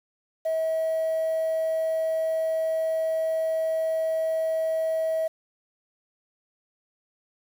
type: tone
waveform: sine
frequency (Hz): 643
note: E5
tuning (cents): -43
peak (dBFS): -21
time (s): 0.45-5.28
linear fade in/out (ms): 10
effects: tanh soft clip ceiling -21 dBFS + 8-bit